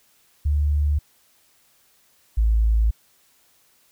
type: tone pair in turn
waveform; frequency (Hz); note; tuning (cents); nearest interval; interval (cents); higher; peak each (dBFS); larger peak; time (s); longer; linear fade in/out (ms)
sine; 73.42 / 55; D2 / A1; 0 / 0; perfect fourth; 500; first; -17 / -15; second; 0.45-0.99 / 2.37-2.91; neither; 10
effects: white hiss -60 dBFS RMS until 3.91 s